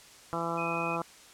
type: harmonic tone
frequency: 167.8 Hz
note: E3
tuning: 31 cents sharp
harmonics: 1 / 2 / 3 / 4 / 5 / 6 / 7 / 8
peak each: -38 / -38 / -38 / -38 / -38 / -38 / -38 / -38 dBFS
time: 0.33-1.02 s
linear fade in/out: 0 ms
type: tone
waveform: sine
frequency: 2500 Hz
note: D#7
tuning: 8 cents sharp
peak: -35 dBFS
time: 0.57-0.97 s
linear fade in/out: 20 ms
effects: white hiss -53 dBFS RMS until 1.33 s + low-pass 9000 Hz 12 dB/octave